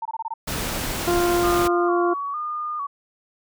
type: tone bursts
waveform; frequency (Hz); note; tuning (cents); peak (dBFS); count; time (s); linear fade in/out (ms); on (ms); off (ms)
sine; 901; A5; +41; -25; 6; 0.02-0.339; 5; 34; 23
type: noise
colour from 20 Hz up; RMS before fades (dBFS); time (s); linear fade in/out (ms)
pink; -27; 0.47-1.68; 10
type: harmonic tone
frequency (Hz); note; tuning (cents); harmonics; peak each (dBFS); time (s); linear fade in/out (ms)
349.2; F4; 0; 1 / 2 / 3 / 4; -19 / -25 / -29 / -31; 1.07-2.14; 10
type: tone with vibrato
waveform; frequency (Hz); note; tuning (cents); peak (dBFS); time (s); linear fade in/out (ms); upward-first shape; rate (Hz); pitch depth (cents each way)
sine; 1171; D6; -5; -25; 1.43-2.87; 10; square; 1.1; 66
effects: none